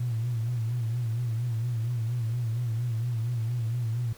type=tone with vibrato; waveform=sine; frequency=117 Hz; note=A#2; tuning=7 cents sharp; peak=-25 dBFS; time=0-4.13 s; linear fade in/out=5 ms; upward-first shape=sine; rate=4.3 Hz; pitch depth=85 cents each way; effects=tanh soft clip ceiling -21 dBFS + pink hiss -52 dBFS RMS until 4.17 s